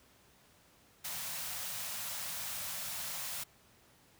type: band-stop noise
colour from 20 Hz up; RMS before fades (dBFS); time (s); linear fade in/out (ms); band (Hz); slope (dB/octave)
white; -40; 1.04-3.44; 10; 220 to 540; 48
effects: pink hiss -64 dBFS RMS until 4.19 s + high-pass 60 Hz 12 dB/octave